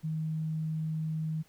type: tone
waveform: sine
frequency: 157.7 Hz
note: D#3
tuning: 24 cents sharp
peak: -30 dBFS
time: 0.03-1.43 s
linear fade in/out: 20 ms
effects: pink hiss -64 dBFS RMS until 1.48 s